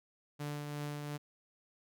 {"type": "tone with tremolo", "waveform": "sawtooth", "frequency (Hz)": 146.83, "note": "D3", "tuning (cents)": 0, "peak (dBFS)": -33, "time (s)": [0.39, 1.18], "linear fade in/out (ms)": 20, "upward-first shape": "triangle", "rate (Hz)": 2.8, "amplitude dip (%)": 35, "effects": []}